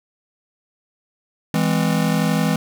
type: chord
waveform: square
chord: E augmented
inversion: none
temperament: just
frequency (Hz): 164.81 / 206 / 257.5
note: E3 / G#3 / B#3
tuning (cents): 0 / -14 / -28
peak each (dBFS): -20 / -22 / -24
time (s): 1.54-2.56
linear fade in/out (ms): 2
effects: 8-bit